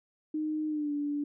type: tone with pitch glide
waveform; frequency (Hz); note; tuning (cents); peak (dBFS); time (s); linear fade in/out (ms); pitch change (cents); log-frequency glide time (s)
sine; 308 to 290.7; D#4 to D4; -17 to -18; -29; 0.34-1.24; 5; -101; 0.68-0.92
effects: none